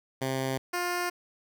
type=tone pair in turn; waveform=10% pulse; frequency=132.5 / 353.7 Hz; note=C3 / F4; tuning=+22 / +22 cents; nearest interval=octave + perfect fourth; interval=1700 cents; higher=second; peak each=-20 dBFS; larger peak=neither; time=0.21-0.58 / 0.73-1.1 s; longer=neither; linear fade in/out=10 ms; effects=none